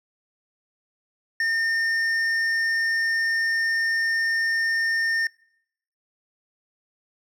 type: tone with hard clipping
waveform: sine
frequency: 1818 Hz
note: A#6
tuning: 44 cents flat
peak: -22 dBFS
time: 1.4-5.27 s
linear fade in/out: 2 ms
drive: 6 dB
effects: noise-tail reverb RT60 0.8 s tail -26 dB re dry